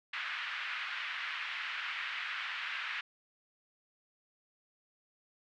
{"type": "band-pass noise", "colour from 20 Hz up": "pink", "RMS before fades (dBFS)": -39, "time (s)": [0.13, 3.01], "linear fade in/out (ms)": 5, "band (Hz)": [1400, 3000], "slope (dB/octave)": 24, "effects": []}